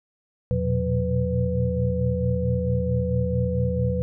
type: tone cluster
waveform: sine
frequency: 82.6 / 119.1 / 123.6 / 180.2 / 497.1 Hz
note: E2 / A#2 / B2 / F#3 / B4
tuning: +4 / +38 / +2 / -45 / +11 cents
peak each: -27 dBFS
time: 0.51-4.02 s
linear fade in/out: 0 ms
effects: none